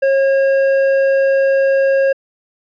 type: tone with hard clipping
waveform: triangle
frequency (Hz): 543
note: C#5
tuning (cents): -36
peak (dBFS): -12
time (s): 0.02-2.13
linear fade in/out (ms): 10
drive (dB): 11
effects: resampled to 11025 Hz